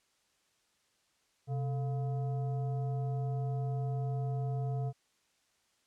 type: tone with frequency modulation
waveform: sine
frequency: 130.81 Hz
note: C3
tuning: in tune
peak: -31 dBFS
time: 1.47-4.93 s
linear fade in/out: 50 ms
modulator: 570 Hz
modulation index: 0.45
effects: white hiss -73 dBFS RMS until 5.86 s + low-pass 8000 Hz 12 dB/octave

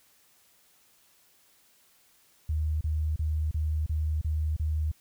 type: tone bursts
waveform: sine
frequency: 77.3 Hz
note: D#2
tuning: 11 cents flat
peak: -25 dBFS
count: 7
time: 2.49-4.916 s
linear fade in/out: 5 ms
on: 320 ms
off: 31 ms
effects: white hiss -63 dBFS RMS until 5 s

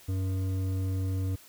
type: tone with hard clipping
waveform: sine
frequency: 94.4 Hz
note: F#2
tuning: 35 cents sharp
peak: -29 dBFS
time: 0.08-1.36 s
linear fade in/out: 10 ms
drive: 9 dB
effects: white hiss -54 dBFS RMS until 1.48 s

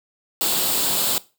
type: noise with comb filter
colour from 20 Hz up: white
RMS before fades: -21 dBFS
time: 0.41-1.18 s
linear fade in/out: 0 ms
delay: 0.25 ms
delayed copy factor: +0.55
effects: noise-tail reverb RT60 0.3 s tail -19 dB re dry + high-pass 150 Hz 12 dB/octave

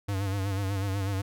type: tone with vibrato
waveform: square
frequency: 98 Hz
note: G2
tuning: in tune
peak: -28 dBFS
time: 0.08-1.22 s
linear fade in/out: 10 ms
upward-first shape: sine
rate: 8.1 Hz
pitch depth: 62 cents each way
effects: none

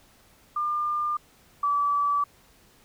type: tone pair in turn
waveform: sine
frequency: 1200 / 1152.5 Hz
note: D6 / D6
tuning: +37 / -33 cents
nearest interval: minor second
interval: 70 cents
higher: first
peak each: -24 / -21 dBFS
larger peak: second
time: 0.56-1.17 / 1.63-2.24 s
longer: neither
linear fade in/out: 5 ms
effects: pink hiss -58 dBFS RMS until 2.84 s

